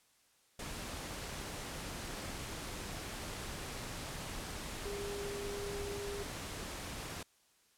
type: tone in noise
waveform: sine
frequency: 404.1 Hz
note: G#4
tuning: 47 cents flat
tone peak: -40 dBFS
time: 4.85-6.23 s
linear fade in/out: 5 ms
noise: pink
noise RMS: -43 dBFS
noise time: 0.59-7.23 s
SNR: 0 dB
effects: white hiss -70 dBFS RMS until 7.77 s + low-pass 11000 Hz 12 dB/octave